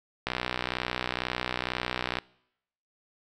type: click train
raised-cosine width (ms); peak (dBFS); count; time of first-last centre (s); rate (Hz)
0.3; -12; 120; 0.27-2.186; 62.1
effects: noise-tail reverb RT60 0.8 s tail -24 dB re dry